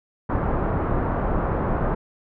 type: low-pass noise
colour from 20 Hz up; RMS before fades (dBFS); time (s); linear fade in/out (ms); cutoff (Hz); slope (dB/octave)
pink; -23; 0.29-1.95; 10; 1300; 24
effects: none